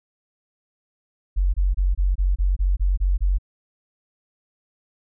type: tone bursts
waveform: sine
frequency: 46.25 Hz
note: F#1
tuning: in tune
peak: -16 dBFS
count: 10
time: 1.36-3.385 s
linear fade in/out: 20 ms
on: 180 ms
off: 25 ms
effects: none

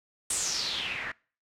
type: noise with low-pass filter sweep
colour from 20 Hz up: white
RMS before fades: -32 dBFS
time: 0.3-1.12 s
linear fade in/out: 5 ms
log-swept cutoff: 8900 to 1700 Hz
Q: 5.2
effects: noise-tail reverb RT60 0.4 s tail -24 dB re dry

